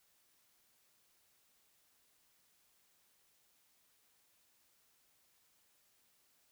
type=silence; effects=white hiss -73 dBFS RMS until 6.51 s